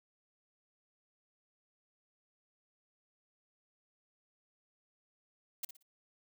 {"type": "noise with echo", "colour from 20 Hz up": "blue", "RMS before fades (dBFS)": -37, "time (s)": [5.63, 5.65], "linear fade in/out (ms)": 5, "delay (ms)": 59, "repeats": 3, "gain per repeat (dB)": -11, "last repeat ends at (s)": 5.827, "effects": []}